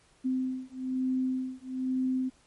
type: beating tone pair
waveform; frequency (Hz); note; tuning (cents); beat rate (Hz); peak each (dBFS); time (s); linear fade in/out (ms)
sine; 257.9 / 259; C4 / C4; -25 / -17; 1.1; -31; 0.24-2.3; 20
effects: pink hiss -63 dBFS RMS until 2.46 s + MP3 48 kbps